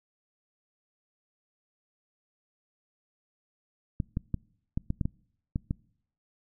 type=clicks; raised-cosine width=5 ms; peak=-16 dBFS; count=9; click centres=4.002 / 4.171 / 4.343 / 4.775 / 4.904 / 5.012 / 5.055 / 5.559 / 5.709 s; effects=noise-tail reverb RT60 0.7 s tail -26 dB re dry